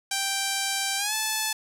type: tone with pitch glide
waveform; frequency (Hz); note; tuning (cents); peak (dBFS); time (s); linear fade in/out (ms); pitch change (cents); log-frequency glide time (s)
5% pulse; 784 to 869.9; G5 to A5; 0 to -20; -13; 0.11-1.53; 5; +180; 0.97-1.14
effects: none